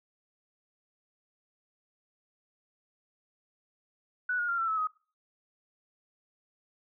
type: tone with pitch steps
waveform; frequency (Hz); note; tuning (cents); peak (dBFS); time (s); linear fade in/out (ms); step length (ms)
sine; 1480 / 1432.9 / 1387.3 / 1343.1 / 1300.4 / 1259; F#6 / F6 / F6 / E6 / E6 / D#6; 0 / +44 / -12 / +32 / -24 / +20; -27; 4.29-4.872; 5; 97
effects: noise-tail reverb RT60 0.4 s tail -22 dB re dry